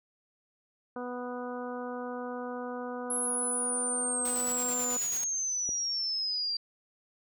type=harmonic tone; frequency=246.9 Hz; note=B3; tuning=in tune; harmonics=1 / 2 / 3 / 4 / 5 / 6; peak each=-39 / -38 / -43 / -45 / -45 / -48 dBFS; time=0.96-4.97 s; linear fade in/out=2 ms
type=exponential sweep; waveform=sine; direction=down; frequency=10980 to 4700 Hz; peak=-29 dBFS; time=3.1-6.57 s; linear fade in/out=5 ms
type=noise with tremolo; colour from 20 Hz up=white; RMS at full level=-40 dBFS; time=4.25-5.24 s; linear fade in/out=2 ms; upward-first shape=square; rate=9.2 Hz; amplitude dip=40%
type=click; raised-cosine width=2 ms; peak=-30 dBFS; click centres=5.691 s
effects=none